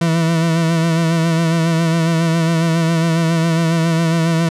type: tone with vibrato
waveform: 40% pulse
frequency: 164.81 Hz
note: E3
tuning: in tune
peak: -12 dBFS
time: 0.01-4.49 s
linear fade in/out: 5 ms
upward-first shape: sine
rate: 7.3 Hz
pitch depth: 40 cents each way
effects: low-pass 9000 Hz 12 dB/octave